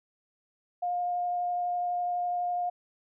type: tone with vibrato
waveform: sine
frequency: 710 Hz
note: F5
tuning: 28 cents sharp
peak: -27 dBFS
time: 0.82-2.7 s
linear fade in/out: 10 ms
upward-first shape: triangle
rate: 12 Hz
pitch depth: 9 cents each way
effects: none